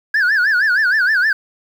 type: tone with vibrato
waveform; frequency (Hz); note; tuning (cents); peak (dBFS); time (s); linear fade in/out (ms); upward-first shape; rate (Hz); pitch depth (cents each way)
sine; 1600; G6; +35; -9; 0.14-1.33; 5; sine; 6.4; 190
effects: tanh soft clip ceiling -11 dBFS + 7-bit